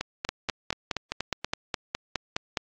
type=two click trains; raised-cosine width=0.2 ms; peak=-11 / -9 dBFS; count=7 / 12; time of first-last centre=0.01-1.445 / 0.29-2.572 s; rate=4.18 / 4.82 Hz; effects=low-pass 7000 Hz 12 dB/octave + AAC 48 kbps